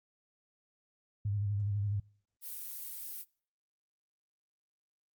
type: tone with vibrato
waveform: sine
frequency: 102 Hz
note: G#2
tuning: 31 cents flat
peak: -30 dBFS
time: 1.25-2 s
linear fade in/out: 5 ms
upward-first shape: square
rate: 12 Hz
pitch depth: 39 cents each way
type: noise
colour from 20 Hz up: violet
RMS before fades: -42 dBFS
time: 2.41-3.25 s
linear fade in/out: 50 ms
effects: noise-tail reverb RT60 0.5 s tail -26 dB re dry + Opus 48 kbps